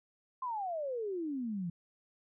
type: exponential sweep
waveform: sine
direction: down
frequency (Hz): 1059 to 164.81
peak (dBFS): -34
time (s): 0.42-1.7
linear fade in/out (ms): 5
effects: none